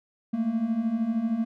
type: beating tone pair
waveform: triangle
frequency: 216.8 / 229.8 Hz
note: A3 / A#3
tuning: -25 / -25 cents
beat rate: 13 Hz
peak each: -28 / -23 dBFS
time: 0.33-1.45 s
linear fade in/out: 10 ms
effects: none